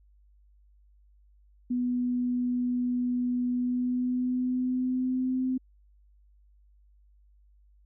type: tone with pitch glide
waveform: sine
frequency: 246.9 to 257.8 Hz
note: B3 to C4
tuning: 0 to -26 cents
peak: -25 dBFS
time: 1.7-5.58 s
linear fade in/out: 10 ms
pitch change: +74 cents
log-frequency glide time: 3.52-5.43 s
effects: added 50 Hz sine -57 dBFS peak until 7.85 s